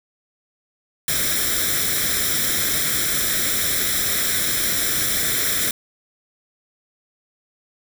white noise with comb filter, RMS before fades -21 dBFS, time 1.08-5.71 s, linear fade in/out 2 ms, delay 0.54 ms, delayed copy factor +0.75, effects none

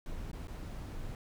brown noise with dropouts, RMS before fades -41 dBFS, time 0.06-1.15 s, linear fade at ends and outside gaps 1 ms, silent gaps 0.315-0.331 / 0.472-0.481 s, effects none

